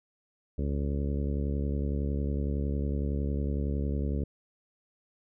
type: harmonic tone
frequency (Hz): 70.9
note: C#2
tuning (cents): +40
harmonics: 1 / 2 / 3 / 4 / 5 / 6 / 7 / 8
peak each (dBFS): -29 / -35 / -36 / -39 / -44 / -41 / -45 / -48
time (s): 0.58-4.24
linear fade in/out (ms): 5
effects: none